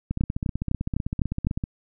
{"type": "two click trains", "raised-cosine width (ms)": 5, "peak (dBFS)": [-10, -14], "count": [6, 25], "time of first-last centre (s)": [[0.21, 1.469], [0.11, 1.639]], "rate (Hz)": [3.97, 15.7], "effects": []}